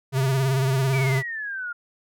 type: tone with vibrato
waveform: square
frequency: 133.4 Hz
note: C3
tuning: 34 cents sharp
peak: -20 dBFS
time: 0.12-1.23 s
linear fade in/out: 50 ms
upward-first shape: sine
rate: 18 Hz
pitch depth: 55 cents each way
type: exponential sweep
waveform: sine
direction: down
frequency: 2349 to 1396.9 Hz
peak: -28 dBFS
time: 0.93-1.73 s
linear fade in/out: 10 ms
effects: none